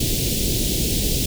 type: band-stop noise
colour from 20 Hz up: pink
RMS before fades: -21 dBFS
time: 0-1.26 s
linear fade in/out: 5 ms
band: 450 to 3100 Hz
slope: 24 dB/octave
effects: none